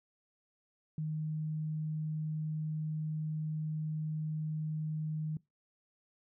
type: tone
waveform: sine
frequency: 155.1 Hz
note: D#3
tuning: 5 cents flat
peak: -33 dBFS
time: 0.98-5.37 s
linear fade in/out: 2 ms
effects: noise-tail reverb RT60 0.2 s tail -22 dB re dry